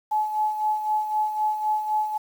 sine tone with tremolo, 855 Hz, A5, 50 cents flat, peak -19 dBFS, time 0.11-2.18 s, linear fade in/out 10 ms, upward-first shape sine, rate 3.9 Hz, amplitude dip 60%, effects 8-bit

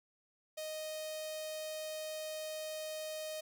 sawtooth tone with notch filter, 622.3 Hz, D#5, in tune, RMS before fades -42 dBFS, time 0.57-3.41 s, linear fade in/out 10 ms, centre 1400 Hz, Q 0.67, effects none

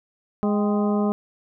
harmonic tone with a mistuned harmonic, 207.6 Hz, G#3, in tune, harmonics 1 / 2 / 3 / 4 / 5 / 6, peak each -20 / -26 / -30 / -32 / -34 / -36 dBFS, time 0.43-1.12 s, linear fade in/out 0 ms, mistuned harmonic 4, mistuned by -77 cents, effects none

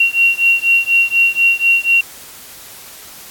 sine beating tone pair, 2745 / 2749.1 Hz, F7 / F7, -31 / -28 cents, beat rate 4.1 Hz, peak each -13 dBFS, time 0-2.01 s, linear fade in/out 5 ms, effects white hiss -36 dBFS RMS until 3.3 s + AAC 64 kbps

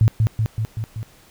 sine tone with echo, 110 Hz, A2, in tune, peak -10 dBFS, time 0.01-0.08 s, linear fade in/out 0 ms, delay 190 ms, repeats 5, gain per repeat -3 dB, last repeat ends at 1.03 s, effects pink hiss -51 dBFS RMS until 1.3 s

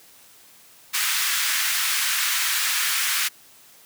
pink high-pass noise, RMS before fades -23 dBFS, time 0.93-3.29 s, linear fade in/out 20 ms, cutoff 1400 Hz, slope 24 dB/octave, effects white hiss -51 dBFS RMS until 3.85 s + high-pass 80 Hz 12 dB/octave

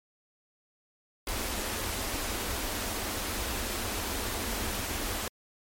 pink band-stop noise, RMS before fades -33 dBFS, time 1.27-5.28 s, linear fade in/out 2 ms, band 110 to 190 Hz, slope 96 dB/octave, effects MP3 64 kbps

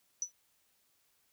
sine tone with exponential decay, 5940 Hz, F#8, 6 cents sharp, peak -28 dBFS, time 0.22-0.32 s, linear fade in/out 1 ms, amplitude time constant 20 ms, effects white hiss -73 dBFS RMS until 1.32 s

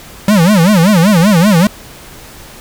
square tone with vibrato, 187.2 Hz, F#3, 20 cents sharp, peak -6 dBFS, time 0.28-1.67 s, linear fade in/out 2 ms, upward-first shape sine, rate 5.2 Hz, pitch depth 250 cents each way, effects pink hiss -34 dBFS RMS until 2.6 s

